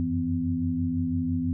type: tone cluster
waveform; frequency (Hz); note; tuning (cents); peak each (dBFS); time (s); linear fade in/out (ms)
sine; 87.9 / 93.9 / 165.1 / 254.5; F2 / F#2 / E3 / C4; +12 / +26 / +3 / -48; -32 / -33 / -32 / -26; 0-1.53; 0
effects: none